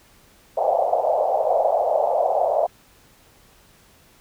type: band-pass noise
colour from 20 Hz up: pink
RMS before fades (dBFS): -20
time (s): 0.57-2.67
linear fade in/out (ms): 10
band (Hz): 560 to 760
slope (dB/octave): 48
effects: pink hiss -54 dBFS RMS until 4.2 s